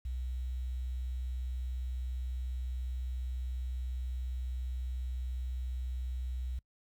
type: tone with quantisation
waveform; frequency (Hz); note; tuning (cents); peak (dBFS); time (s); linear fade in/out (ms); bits
sine; 62.8; B1; +30; -34; 0.05-6.59; 5; 10
effects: noise-tail reverb RT60 0.1 s tail -24 dB re dry